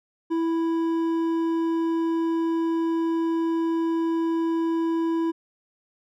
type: tone with hard clipping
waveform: triangle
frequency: 329.6 Hz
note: E4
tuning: in tune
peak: -23 dBFS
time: 0.3-5.32 s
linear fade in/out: 20 ms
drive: 10 dB
effects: none